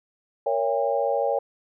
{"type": "chord", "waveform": "sine", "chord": "A# diminished seventh", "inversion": "none", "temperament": "just", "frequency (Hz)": [466.2, 559.4, 671.3, 805.5], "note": ["A#4", "C#5", "E5", "G5"], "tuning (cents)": [0, 16, 31, 47], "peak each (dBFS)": [-27, -24, -30, -27], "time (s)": [0.46, 1.39], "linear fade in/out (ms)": 5, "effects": []}